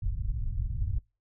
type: low-pass noise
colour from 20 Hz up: pink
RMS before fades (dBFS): -30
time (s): 0.02-0.99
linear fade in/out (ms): 10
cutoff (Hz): 100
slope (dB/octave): 24
effects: noise-tail reverb RT60 0.3 s tail -26 dB re dry